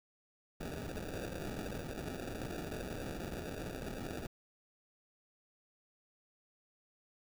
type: noise with sample-and-hold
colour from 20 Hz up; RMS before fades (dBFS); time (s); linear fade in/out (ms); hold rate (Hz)
white; -42; 0.6-4.27; 10; 1050
effects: none